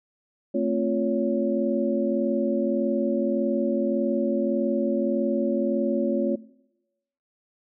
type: tone cluster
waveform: sine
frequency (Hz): 222.2 / 263.9 / 349.4 / 560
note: A3 / C4 / F4 / C#5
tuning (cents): +17 / +15 / +1 / +18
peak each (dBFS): -27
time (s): 0.54-6.36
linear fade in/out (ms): 10
effects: noise-tail reverb RT60 0.9 s tail -21 dB re dry